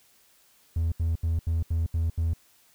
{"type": "tone bursts", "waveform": "triangle", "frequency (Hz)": 82.3, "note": "E2", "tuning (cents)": -2, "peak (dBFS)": -20, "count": 7, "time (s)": [0.76, 2.336], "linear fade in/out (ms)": 5, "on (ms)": 160, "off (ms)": 76, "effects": ["tanh soft clip ceiling -17 dBFS", "white hiss -61 dBFS RMS until 2.74 s"]}